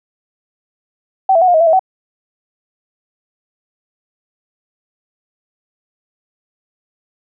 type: tone with pitch steps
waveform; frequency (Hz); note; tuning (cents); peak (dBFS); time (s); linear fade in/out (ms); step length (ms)
sine; 766 / 663 / 739 / 708 / 635 / 673 / 642 / 755; G5 / E5 / F#5 / F5 / D#5 / E5 / E5 / F#5; -40 / +10 / -2 / +23 / +35 / +36 / -46 / +35; -7; 1.29-1.794; 5; 63
effects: none